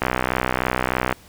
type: click train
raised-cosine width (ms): 0.5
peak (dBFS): -4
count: 71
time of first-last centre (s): 0.02-1.126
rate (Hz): 63.3
effects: pink hiss -49 dBFS RMS until 1.28 s